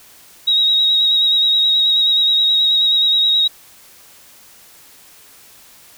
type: tone with vibrato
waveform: sine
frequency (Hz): 3801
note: A#7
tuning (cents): +33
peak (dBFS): -11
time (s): 0.47-3.48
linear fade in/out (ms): 10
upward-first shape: sine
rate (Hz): 9.4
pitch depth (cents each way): 26
effects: white hiss -45 dBFS RMS until 5.97 s